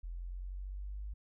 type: exponential sweep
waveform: sine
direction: up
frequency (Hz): 42.45 to 51.7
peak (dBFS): -39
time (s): 0.03-1.14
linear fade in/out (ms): 10
effects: none